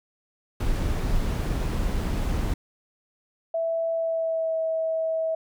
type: noise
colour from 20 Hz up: brown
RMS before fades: -25 dBFS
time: 0.6-2.54 s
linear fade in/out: 5 ms
type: tone with pitch glide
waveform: sine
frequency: 659.3 to 646.1 Hz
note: E5 to E5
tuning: 0 to -35 cents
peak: -23 dBFS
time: 3.54-5.35 s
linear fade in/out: 5 ms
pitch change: -35 cents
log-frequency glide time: 3.92-4.58 s
effects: none